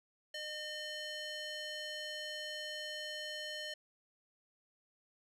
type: tone with band-pass filter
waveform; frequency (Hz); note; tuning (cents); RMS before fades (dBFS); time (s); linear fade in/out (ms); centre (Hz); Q
square; 608; D#5; -40; -43; 0.34-3.74; 5; 3300; 1.3
effects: none